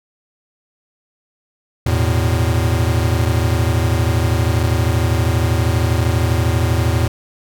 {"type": "chord", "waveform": "square", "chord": "E suspended fourth", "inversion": "none", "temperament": "equal with one note detuned", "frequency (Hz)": [82.41, 110, 122.55], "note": ["E2", "A2", "B2"], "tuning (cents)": [0, 0, -13], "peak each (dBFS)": [-18, -18, -22], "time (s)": [1.86, 7.08], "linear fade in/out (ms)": 5, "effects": []}